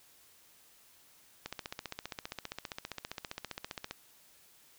click train, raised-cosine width 0.2 ms, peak -21 dBFS, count 38, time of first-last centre 1.46-3.91 s, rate 15.1 Hz, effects white hiss -62 dBFS RMS until 4.78 s

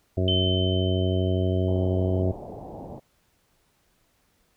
harmonic tone, 92.6 Hz, F#2, 2 cents sharp, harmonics 1 / 2 / 3 / 4 / 5 / 6 / 7, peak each -23 / -30 / -31 / -29 / -36 / -36 / -32 dBFS, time 0.17-2.32 s, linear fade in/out 5 ms
sine tone with exponential decay, 3073 Hz, G7, 35 cents flat, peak -22 dBFS, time 0.28-2.22 s, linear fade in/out 1 ms, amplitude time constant 420 ms
white low-pass noise, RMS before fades -39 dBFS, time 1.67-3 s, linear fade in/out 20 ms, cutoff 790 Hz, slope 48 dB/octave
effects pink hiss -67 dBFS RMS until 4.56 s

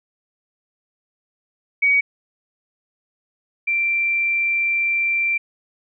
sine tone pair in turn, 2257 / 2355 Hz, C#7 / D7, +31 / +4 cents, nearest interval minor second, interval 73 cents, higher second, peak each -13 / -17 dBFS, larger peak first, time 1.82-2.01 / 3.67-5.38 s, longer second, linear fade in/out 10 ms, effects none

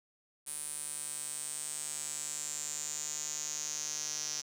sawtooth tone with band-pass filter sweep, 150 Hz, D3, 37 cents sharp, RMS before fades -39 dBFS, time 0.46-4.42 s, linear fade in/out 20 ms, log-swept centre 9800 to 5900 Hz, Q 7.3, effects none

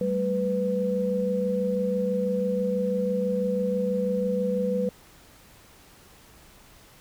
sine tone cluster, 191.9 / 218 / 496.5 Hz, G3 / A3 / B4, -37 / -16 / +9 cents, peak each -27 / -34 / -25 dBFS, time 0.01-4.89 s, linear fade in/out 2 ms, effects pink hiss -53 dBFS RMS until 7 s

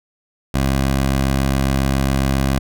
15% pulse tone, 67.3 Hz, C2, 49 cents sharp, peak -9 dBFS, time 0.54-2.59 s, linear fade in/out 5 ms, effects none

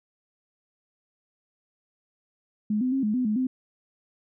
sine tone with pitch steps, 211.5 / 254.5 / 268.3 / 211.9 / 252.4 / 213 / 257.5 Hz, G#3 / C4 / C4 / G#3 / B3 / G#3 / C4, +32 / -48 / +44 / +35 / +38 / +44 / -28 cents, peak -22 dBFS, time 2.7-3.47 s, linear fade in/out 5 ms, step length 110 ms, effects none

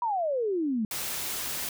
sine exponential sweep, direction down, 985 to 208 Hz, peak -25 dBFS, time 0.02-0.85 s, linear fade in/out 2 ms
white noise, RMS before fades -33 dBFS, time 0.91-1.69 s, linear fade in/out 2 ms
effects none

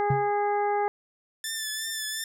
harmonic tone, 410.9 Hz, G#4, 18 cents flat, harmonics 1 / 2 / 3 / 4 / 5, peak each -27 / -25 / -37 / -39 / -40 dBFS, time 0-0.88 s, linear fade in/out 0 ms
triangle tone with exponential decay, 136.3 Hz, C#3, 29 cents flat, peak -17 dBFS, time 0.1-0.31 s, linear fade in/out 5 ms, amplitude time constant 45 ms
10% pulse tone with vibrato, 1760 Hz, A6, in tune, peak -21 dBFS, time 1.44-2.24 s, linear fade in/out 2 ms, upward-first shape triangle, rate 2.8 Hz, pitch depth 41 cents each way
effects none

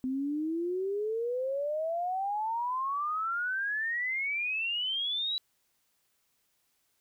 sine exponential sweep, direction up, 254.1 to 3951 Hz, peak -29 dBFS, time 0.04-5.38 s, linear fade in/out 0 ms, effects white hiss -74 dBFS RMS until 7 s

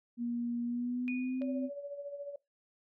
sine tone with pitch glide, 238.1 to 259.6 Hz, A#3 to C4, +37 to -13 cents, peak -32 dBFS, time 0.17-1.7 s, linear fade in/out 50 ms, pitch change +150 cents, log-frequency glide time 0.64-1.42 s
sine tone with exponential decay, 2464 Hz, D#7, 17 cents flat, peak -36 dBFS, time 1.08-1.68 s, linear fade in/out 0 ms, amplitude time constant 130 ms
sine tone with tremolo, 570 Hz, C#5, 48 cents sharp, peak -37 dBFS, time 1.41-2.36 s, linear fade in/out 5 ms, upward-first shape sine, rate 14 Hz, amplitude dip 60%
click, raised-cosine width 0.3 ms, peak -36 dBFS, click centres 1.419 s
effects noise-tail reverb RT60 0.2 s tail -22 dB re dry

